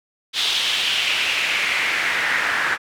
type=noise with band-pass filter sweep; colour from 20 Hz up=pink; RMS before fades=-21 dBFS; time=0.33-2.78 s; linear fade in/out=50 ms; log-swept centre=3600 to 1600 Hz; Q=3.1; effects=none

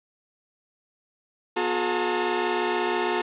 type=tone cluster; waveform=sawtooth; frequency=244.9 / 359.2 / 425.4 / 906 Hz; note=B3 / F4 / G#4 / A#5; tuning=-14 / +49 / +42 / -50 cents; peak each=-31 / -22 / -25 / -25 dBFS; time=1.56-3.22 s; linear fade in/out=10 ms; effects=resampled to 8000 Hz + 8-bit

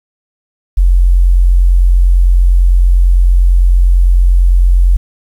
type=tone; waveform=sine; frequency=44.45 Hz; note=F1; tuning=31 cents sharp; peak=-4 dBFS; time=0.77-4.97 s; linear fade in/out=10 ms; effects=7-bit

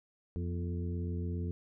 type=harmonic tone with a mistuned harmonic; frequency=87.31 Hz; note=F2; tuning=in tune; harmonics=1 / 2 / 3 / 4 / 5; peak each=-34 / -40 / -44 / -46 / -48 dBFS; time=0.36-1.51 s; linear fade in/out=0 ms; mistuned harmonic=3; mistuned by=-66 cents; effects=none

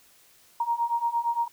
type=beating tone pair; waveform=sine; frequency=932.3 / 941 Hz; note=A#5 / A#5; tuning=0 / +16 cents; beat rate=8.7 Hz; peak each=-28 / -26 dBFS; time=0.6-1.48 s; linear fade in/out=5 ms; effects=white hiss -58 dBFS RMS until 1.52 s

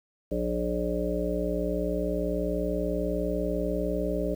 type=harmonic tone; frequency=59.9 Hz; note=A#1; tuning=48 cents sharp; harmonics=1 / 3 / 5 / 7 / 9 / 10; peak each=-33 / -33 / -33 / -33 / -33 / -33 dBFS; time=0.31-4.35 s; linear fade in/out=10 ms; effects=9-bit

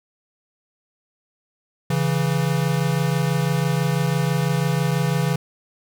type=tone pair together; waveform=square; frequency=138.6 / 164.66 Hz; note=C#3 / E3; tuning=0 / -2 cents; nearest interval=minor third; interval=298 cents; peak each=-22 dBFS; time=1.9-5.36 s; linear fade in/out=5 ms; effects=none

